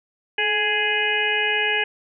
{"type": "harmonic tone with a mistuned harmonic", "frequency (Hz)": 416.9, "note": "G#4", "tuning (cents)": 7, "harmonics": [1, 2, 4, 5, 6, 7], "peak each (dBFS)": [-28, -29, -24, -27, -24, -26], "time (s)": [0.38, 1.84], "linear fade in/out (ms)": 5, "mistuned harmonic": 1, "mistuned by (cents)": 44, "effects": []}